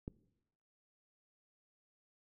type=click; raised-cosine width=3 ms; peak=-28 dBFS; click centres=0.079 s; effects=noise-tail reverb RT60 0.9 s tail -20 dB re dry